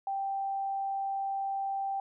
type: tone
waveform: sine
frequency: 784 Hz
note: G5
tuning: in tune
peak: -30 dBFS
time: 0.07-2 s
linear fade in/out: 2 ms
effects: none